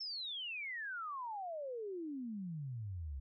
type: exponential sweep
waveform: sine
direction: down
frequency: 5430 to 64.7 Hz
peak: -40 dBFS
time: 0-3.2 s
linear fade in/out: 10 ms
effects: none